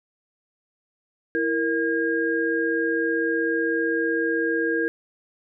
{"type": "tone cluster", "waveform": "sine", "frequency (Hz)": [330, 465.8, 1623], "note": ["E4", "A#4", "G#6"], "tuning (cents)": [2, -1, -40], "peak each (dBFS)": -25, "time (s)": [1.35, 4.88], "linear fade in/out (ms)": 0, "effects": []}